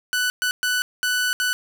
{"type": "tone bursts at uneven times", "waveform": "sawtooth", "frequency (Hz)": 1490, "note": "F#6", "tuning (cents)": 12, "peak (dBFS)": -16, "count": 5, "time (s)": [[0.13, 0.3], [0.42, 0.51], [0.63, 0.82], [1.03, 1.33], [1.4, 1.53]], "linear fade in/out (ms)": 0, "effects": []}